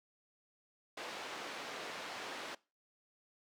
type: band-pass noise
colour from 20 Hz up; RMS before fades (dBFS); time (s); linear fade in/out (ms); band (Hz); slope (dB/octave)
pink; -45; 0.97-2.55; 5; 440 to 4300; 12
effects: noise-tail reverb RT60 0.3 s tail -22 dB re dry